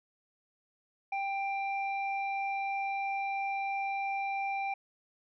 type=tone pair together; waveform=sine; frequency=788 / 2367 Hz; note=G5 / D7; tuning=+9 / +13 cents; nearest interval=octave + perfect fifth; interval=1904 cents; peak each=-31 / -36 dBFS; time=1.12-4.74 s; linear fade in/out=5 ms; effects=tanh soft clip ceiling -25 dBFS